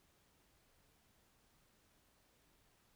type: silence
effects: pink hiss -73 dBFS RMS until 2.95 s